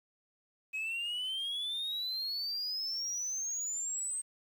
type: exponential sweep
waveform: sine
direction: up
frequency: 2534 to 8372 Hz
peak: -31 dBFS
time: 0.73-4.22 s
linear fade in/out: 20 ms
effects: tanh soft clip ceiling -33 dBFS + 10-bit